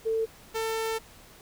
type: tone pair in turn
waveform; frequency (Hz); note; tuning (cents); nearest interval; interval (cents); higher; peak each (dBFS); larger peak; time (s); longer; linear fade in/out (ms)
sine / sawtooth; 446.9 / 446.9; A4 / A4; +27 / +27; unison; 0; neither; -24; neither; 0.05-0.26 / 0.54-0.99; second; 20
effects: pink hiss -52 dBFS RMS until 1.41 s